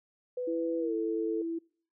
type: tone with pitch glide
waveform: sine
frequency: 498 to 441.1 Hz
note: B4 to A4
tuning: +14 to +4 cents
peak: -31 dBFS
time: 0.37-1.42 s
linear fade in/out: 5 ms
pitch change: -210 cents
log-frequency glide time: 0.79-0.94 s
type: tone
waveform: sine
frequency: 331.7 Hz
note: E4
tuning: 11 cents sharp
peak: -31 dBFS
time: 0.47-1.59 s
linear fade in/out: 10 ms
effects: noise-tail reverb RT60 0.5 s tail -26 dB re dry